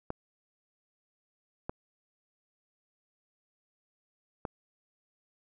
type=clicks; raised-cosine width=1 ms; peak=-20 dBFS; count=3; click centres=0.104 / 1.695 / 4.452 s; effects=none